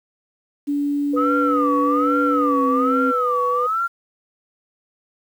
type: tone with pitch glide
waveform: sine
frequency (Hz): 287.4 to 265.1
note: D4 to C4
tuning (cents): -37 to +23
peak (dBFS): -18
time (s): 0.67-3.12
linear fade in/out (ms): 20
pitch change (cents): -140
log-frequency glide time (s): 2.47-2.68
type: tone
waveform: sine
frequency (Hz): 493.9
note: B4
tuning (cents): 0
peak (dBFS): -21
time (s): 1.13-3.67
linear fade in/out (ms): 10
type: tone with vibrato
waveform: sine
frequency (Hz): 1244.5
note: D#6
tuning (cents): 0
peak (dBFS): -18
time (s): 1.16-3.88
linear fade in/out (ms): 20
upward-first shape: sine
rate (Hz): 1.2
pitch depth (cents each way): 180
effects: tanh soft clip ceiling -7 dBFS + 8-bit